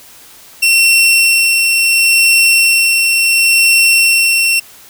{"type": "tone with tremolo", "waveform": "sawtooth", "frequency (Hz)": 2715, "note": "F7", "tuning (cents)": -50, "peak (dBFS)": -3, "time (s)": [0.62, 4.6], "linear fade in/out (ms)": 10, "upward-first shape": "sine", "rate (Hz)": 0.71, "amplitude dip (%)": 30, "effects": ["white hiss -39 dBFS RMS until 4.89 s"]}